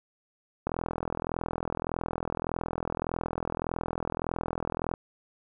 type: click train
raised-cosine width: 1 ms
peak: -16 dBFS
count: 179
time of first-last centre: 0.67-4.939 s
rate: 41.7 Hz
effects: none